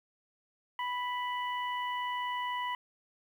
harmonic tone, 987.8 Hz, B5, in tune, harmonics 1 / 2 / 3, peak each -33 / -39 / -43 dBFS, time 0.79-2.75 s, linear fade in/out 2 ms, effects 10-bit

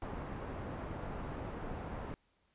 pink low-pass noise, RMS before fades -42 dBFS, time 0.02-2.14 s, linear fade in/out 0 ms, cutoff 1200 Hz, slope 12 dB/octave, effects pink hiss -75 dBFS RMS until 2.54 s + resampled to 8000 Hz

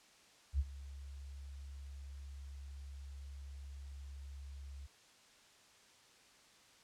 sine tone with ADSR envelope, 69.3 Hz, C#2, in tune, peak -28 dBFS, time 0.53-4.87 s, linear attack 62 ms, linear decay 43 ms, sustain -18 dB, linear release 15 ms, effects white hiss -64 dBFS RMS until 6.83 s + low-pass 7000 Hz 12 dB/octave

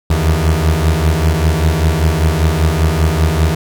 30% pulse beating tone pair, 76.9 / 82 Hz, D#2 / E2, -20 / -9 cents, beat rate 5.1 Hz, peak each -11 dBFS, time 0.1-3.55 s, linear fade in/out 5 ms, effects none

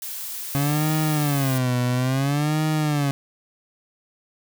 blue noise, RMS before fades -32 dBFS, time 0.02-1.58 s, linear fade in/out 2 ms
30% pulse tone with vibrato, 138.59 Hz, C#3, in tune, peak -17 dBFS, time 0.55-3.11 s, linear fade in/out 0 ms, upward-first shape sine, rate 0.59 Hz, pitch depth 200 cents each way
effects none

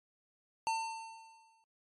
square tone with exponential decay, 899 Hz, A5, 37 cents sharp, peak -30 dBFS, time 0.67-1.64 s, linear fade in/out 0 ms, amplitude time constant 210 ms, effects MP3 48 kbps

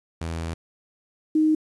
sawtooth / sine tone pair in turn, 82.41 / 311.1 Hz, E2 / D#4, 0 / 0 cents, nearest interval octave + major seventh, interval 2300 cents, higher second, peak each -24 / -16 dBFS, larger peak second, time 0.21-0.54 / 1.35-1.55 s, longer first, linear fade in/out 5 ms, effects resampled to 24000 Hz + 9-bit

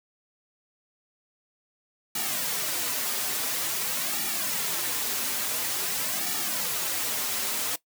white noise with flanger, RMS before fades -29 dBFS, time 2.15-7.76 s, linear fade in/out 5 ms, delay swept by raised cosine 1.9 to 6.2 ms, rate 0.48 Hz, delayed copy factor -0.8, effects noise-tail reverb RT60 0.1 s tail -18 dB re dry + high-pass 150 Hz 12 dB/octave

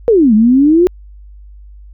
sine exponential two-way sweep, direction down then up, 493.9 to 207.7 to 369.7 Hz, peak -5 dBFS, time 0.08-0.87 s, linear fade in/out 0 ms, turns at 0.34 s, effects added 50 Hz sine -33 dBFS peak until 1.93 s

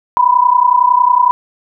sine tone pair together, 974.1 / 1005 Hz, B5 / B5, -24 / +30 cents, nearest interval minor second, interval 54 cents, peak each -10 dBFS, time 0.17-1.31 s, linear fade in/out 0 ms, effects none

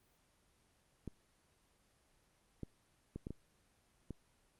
clicks, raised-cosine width 3 ms, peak -30 dBFS, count 6, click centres 1.077 / 2.633 / 3.16 / 3.269 / 3.306 / 4.107 s, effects pink hiss -73 dBFS RMS until 4.59 s + Opus 24 kbps

